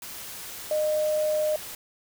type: tone in noise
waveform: sine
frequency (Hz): 612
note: D#5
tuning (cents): -29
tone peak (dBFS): -22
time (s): 0.71-1.56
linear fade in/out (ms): 2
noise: white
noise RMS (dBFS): -39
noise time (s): 0.02-1.75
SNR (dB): +14
effects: none